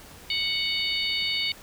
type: harmonic tone with a mistuned harmonic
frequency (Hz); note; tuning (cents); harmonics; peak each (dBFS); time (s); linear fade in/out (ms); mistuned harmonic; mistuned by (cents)
740; F#5; 0; 3 / 4 / 5 / 6; -30 / -30 / -30 / -30; 0.3-1.52; 2; 6; +17
effects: pink hiss -47 dBFS RMS until 1.62 s

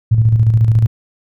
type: tone with tremolo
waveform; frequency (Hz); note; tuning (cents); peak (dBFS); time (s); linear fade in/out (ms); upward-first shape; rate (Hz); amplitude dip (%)
sine; 111.9; A2; +30; -6; 0.11-0.87; 10; square; 14; 50
effects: none

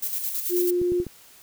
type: noise with tremolo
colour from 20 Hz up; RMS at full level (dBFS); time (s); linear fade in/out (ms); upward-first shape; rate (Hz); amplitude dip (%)
violet; -27; 0.02-0.71; 10; square; 9.2; 45
type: tone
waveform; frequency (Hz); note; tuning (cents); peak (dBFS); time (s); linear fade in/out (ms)
sine; 354.8; F4; +27; -20; 0.49-1.05; 50
type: clicks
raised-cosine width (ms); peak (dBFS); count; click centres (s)
3; -21; 4; 0.816 / 0.92 / 1.001 / 1.067
effects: white hiss -51 dBFS RMS until 1.42 s

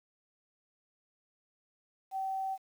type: tone with quantisation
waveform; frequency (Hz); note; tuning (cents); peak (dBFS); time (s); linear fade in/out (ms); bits
sine; 769; G5; -33; -32; 2.11-2.58; 50; 10
effects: none

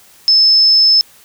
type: tone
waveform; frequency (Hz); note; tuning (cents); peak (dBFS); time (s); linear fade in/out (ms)
sine; 5240; E8; -11; -6; 0.28-1.01; 0
effects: white hiss -45 dBFS RMS until 1.24 s

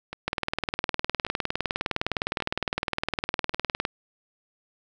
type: two click trains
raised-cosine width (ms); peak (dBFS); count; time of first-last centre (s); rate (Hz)
0.3; -9 / -18; 71 / 4; 0.28-3.851 / 0.13-3.539; 19.6 / 0.88
effects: none

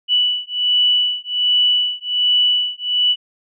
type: beating tone pair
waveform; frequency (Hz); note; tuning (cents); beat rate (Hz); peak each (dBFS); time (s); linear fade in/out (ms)
sine; 2960 / 2961.3; F#7 / F#7; 0 / +1; 1.3; -17; 0.08-3.16; 50
effects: none

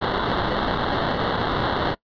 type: noise with sample-and-hold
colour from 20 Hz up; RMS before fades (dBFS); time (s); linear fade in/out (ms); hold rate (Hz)
blue; -23; 0.01-1.95; 20; 2450
effects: noise-tail reverb RT60 0.1 s tail -22 dB re dry + resampled to 11025 Hz

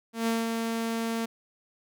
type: tone with ADSR envelope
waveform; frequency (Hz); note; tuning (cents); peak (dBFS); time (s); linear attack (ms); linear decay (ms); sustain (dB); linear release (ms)
sawtooth; 227.9; A#3; -39; -20; 0.13-1.26; 140; 190; -4; 11
effects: none

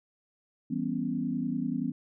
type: chord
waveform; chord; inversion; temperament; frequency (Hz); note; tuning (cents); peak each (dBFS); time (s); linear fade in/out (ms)
sine; C# half-diminished seventh; first; equal; 164.81 / 196 / 246.9 / 277.2; E3 / G3 / B3 / C#4; 0 / 0 / 0 / 0; -36 / -36 / -31 / -34; 0.7-1.92; 10
effects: none

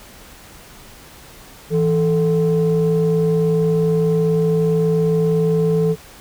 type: tone pair together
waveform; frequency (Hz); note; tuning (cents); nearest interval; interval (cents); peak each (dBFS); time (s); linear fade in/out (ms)
sine; 164.81 / 439.2; E3 / A4; 0 / -3; octave + perfect fourth; 1697; -15; 1.7-5.96; 50
effects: tanh soft clip ceiling -9 dBFS + pink hiss -42 dBFS RMS until 6.2 s

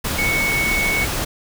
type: tone in noise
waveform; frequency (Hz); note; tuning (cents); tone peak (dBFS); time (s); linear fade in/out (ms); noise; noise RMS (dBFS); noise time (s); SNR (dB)
sine; 2217; C#7; 0; -18; 0.18-1.05; 10; pink; -23; 0.04-1.25; +2
effects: none

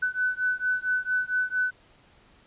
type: beating tone pair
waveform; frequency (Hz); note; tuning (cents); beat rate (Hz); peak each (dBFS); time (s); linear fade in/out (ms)
sine; 1499 / 1503.4; F#6 / F#6; +22 / +27; 4.4; -27; 0.02-1.71; 10
effects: pink hiss -58 dBFS RMS until 2.46 s + resampled to 8000 Hz

